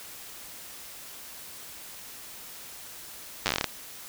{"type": "slowing click train", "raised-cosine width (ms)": 0.2, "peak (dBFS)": -7, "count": 11, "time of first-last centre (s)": [3.46, 3.643], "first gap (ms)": 9, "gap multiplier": 1.15, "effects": ["white hiss -44 dBFS RMS until 4.08 s"]}